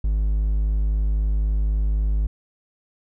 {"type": "tone", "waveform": "triangle", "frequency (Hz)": 51.91, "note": "G#1", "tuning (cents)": 0, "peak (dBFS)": -16, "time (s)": [0.04, 2.27], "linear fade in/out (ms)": 5, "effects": []}